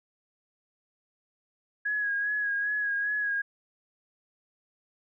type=tone with vibrato; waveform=sine; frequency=1661.2 Hz; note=G#6; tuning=in tune; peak=-26 dBFS; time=1.85-3.42 s; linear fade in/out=10 ms; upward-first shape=sine; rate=2.5 Hz; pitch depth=35 cents each way; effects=none